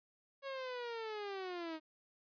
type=linear sweep; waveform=sawtooth; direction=down; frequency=554.4 to 309.7 Hz; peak=-37 dBFS; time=0.42-1.8 s; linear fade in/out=50 ms; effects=resampled to 11025 Hz